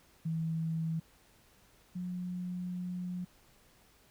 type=tone pair in turn; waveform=sine; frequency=162.2 / 179.66 Hz; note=E3 / F3; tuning=-28 / +49 cents; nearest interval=major second; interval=177 cents; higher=second; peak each=-31 / -35 dBFS; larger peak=first; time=0.25-1 / 1.95-3.25 s; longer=second; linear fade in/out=10 ms; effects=pink hiss -64 dBFS RMS until 4.1 s